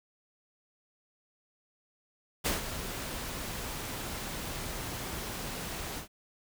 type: noise with ADSR envelope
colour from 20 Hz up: pink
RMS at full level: -28 dBFS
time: 2.44-6.08 s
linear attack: 20 ms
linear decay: 150 ms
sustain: -10 dB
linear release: 110 ms
effects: none